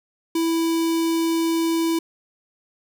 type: tone with notch filter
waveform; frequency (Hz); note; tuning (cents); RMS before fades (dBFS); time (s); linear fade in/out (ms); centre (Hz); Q
square; 329.6; E4; 0; -21; 0.35-1.99; 5; 1500; 1.3
effects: 9-bit